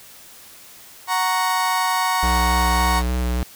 35% pulse chord, F# major, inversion none, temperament equal, 740 / 932.3 / 1108.7 Hz, F#5 / A#5 / C#6, 0 / 0 / 0 cents, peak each -23 / -20 / -21 dBFS, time 1.07-3.03 s, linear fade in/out 50 ms
square tone with vibrato, 61.74 Hz, B1, in tune, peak -20 dBFS, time 2.23-3.43 s, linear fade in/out 0 ms, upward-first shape square, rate 3.5 Hz, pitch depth 18 cents each way
effects white hiss -44 dBFS RMS until 3.55 s

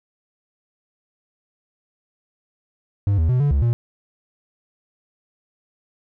triangle tone with pitch steps, 100.4 / 80.3 / 126.1 / 144 / 70 / 118.2 Hz, G2 / E2 / B2 / D3 / C#2 / A#2, +42 / -45 / +36 / -34 / +18 / +24 cents, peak -13 dBFS, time 3.07-3.73 s, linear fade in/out 0 ms, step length 110 ms, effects none

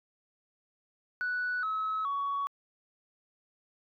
sine tone with pitch steps, 1480 / 1288.4 / 1121.6 Hz, F#6 / E6 / C#6, 0 / -40 / +20 cents, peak -28 dBFS, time 1.21-2.47 s, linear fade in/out 0 ms, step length 420 ms, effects tanh soft clip ceiling -26 dBFS

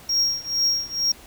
triangle tone with tremolo, 5588 Hz, F8, in tune, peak -15 dBFS, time 0.09-1.12 s, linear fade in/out 5 ms, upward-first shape triangle, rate 2.2 Hz, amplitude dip 95%, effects pink hiss -46 dBFS RMS until 1.26 s

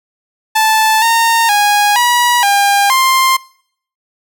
sawtooth tone with pitch steps, 876 / 918 / 825 / 968 / 804 / 1052 Hz, A5 / A#5 / G#5 / B5 / G5 / C6, -8 / -27 / -12 / -35 / +44 / +9 cents, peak -5 dBFS, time 0.55-3.37 s, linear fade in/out 10 ms, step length 470 ms, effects noise-tail reverb RT60 0.6 s tail -22 dB re dry

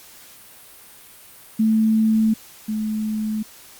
sine tone pair in turn, 220 / 215.8 Hz, A3 / A3, 0 / -33 cents, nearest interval unison, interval 33 cents, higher first, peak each -14 / -21 dBFS, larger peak first, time 1.59-2.34 / 2.68-3.43 s, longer neither, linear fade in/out 10 ms, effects white hiss -45 dBFS RMS until 3.79 s + Opus 48 kbps

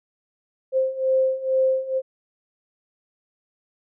sine beating tone pair, 523.3 / 525.5 Hz, C5 / C5, 0 / +7 cents, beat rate 2.2 Hz, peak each -23 / -20 dBFS, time 0.72-2.02 s, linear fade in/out 50 ms, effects none

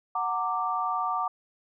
sine chord, Gb augmented, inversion none, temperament equal with one note detuned, 740 / 915.8 / 1174.7 Hz, Gb5 / Bb5 / D6, 0 / -31 / 0 cents, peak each -31 / -32 / -28 dBFS, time 0.15-1.28 s, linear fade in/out 5 ms, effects none

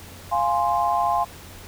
sine chord, F minor, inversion none, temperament equal with one note detuned, 696.4 / 830.6 / 1046.5 Hz, F5 / Ab5 / C6, -5 / 0 / 0 cents, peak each -23 dBFS, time 0.31-1.25 s, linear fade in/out 20 ms, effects added 90 Hz sine -45 dBFS peak until 1.67 s + pink hiss -43 dBFS RMS until 1.67 s

